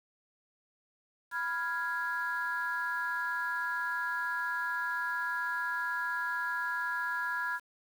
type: chord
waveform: sine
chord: F diminished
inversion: second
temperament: equal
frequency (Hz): 987.8 / 1396.9 / 1661.2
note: Cb6 / F6 / Ab6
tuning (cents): 0 / 0 / 0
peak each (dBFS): -36 / -35 / -33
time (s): 1.31-7.6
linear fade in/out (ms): 50
effects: tanh soft clip ceiling -24 dBFS + 9-bit